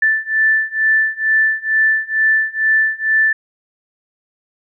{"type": "beating tone pair", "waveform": "sine", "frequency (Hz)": [1760, 1762.2], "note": ["A6", "A6"], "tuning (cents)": [0, 2], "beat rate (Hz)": 2.2, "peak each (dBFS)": [-16, -15], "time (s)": [0.02, 3.33], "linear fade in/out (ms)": 5, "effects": []}